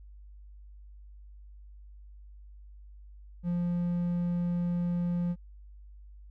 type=tone; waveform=triangle; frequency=174.61 Hz; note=F3; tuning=in tune; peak=-25 dBFS; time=3.43-5.36 s; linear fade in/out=50 ms; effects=added 50 Hz sine -47 dBFS peak until 6.3 s